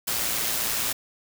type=noise with amplitude modulation; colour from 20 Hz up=white; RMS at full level=-25 dBFS; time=0.07-0.93 s; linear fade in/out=10 ms; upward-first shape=sine; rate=115 Hz; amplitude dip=35%; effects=none